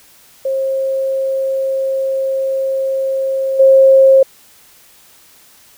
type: tone with level steps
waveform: sine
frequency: 535 Hz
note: C5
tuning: 38 cents sharp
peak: -14 / -4 dBFS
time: 0.45-4.23 s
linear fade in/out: 5 ms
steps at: 3.59 s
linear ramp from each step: 10 ms
effects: white hiss -46 dBFS RMS until 5.77 s